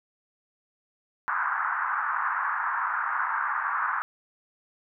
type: band-pass noise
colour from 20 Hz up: white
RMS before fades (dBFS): -28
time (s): 1.28-4.02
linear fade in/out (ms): 0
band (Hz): 920 to 1600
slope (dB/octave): 48
effects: none